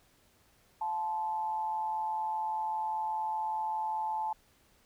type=tone with amplitude modulation; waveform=sine; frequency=872 Hz; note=A5; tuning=16 cents flat; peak=-28 dBFS; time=0.81-4.33 s; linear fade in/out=5 ms; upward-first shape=sine; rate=165 Hz; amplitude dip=55%; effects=pink hiss -66 dBFS RMS until 4.85 s